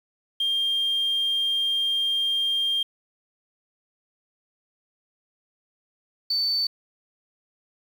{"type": "tone pair in turn", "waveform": "sine", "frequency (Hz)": [3200, 4525], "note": ["G7", "C#8"], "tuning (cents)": [35, 35], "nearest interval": "tritone", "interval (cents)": 600, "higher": "second", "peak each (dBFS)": -20, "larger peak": "neither", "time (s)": [[0.4, 2.83], [6.3, 6.67]], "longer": "first", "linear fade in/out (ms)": 5, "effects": ["tanh soft clip ceiling -18 dBFS", "8-bit"]}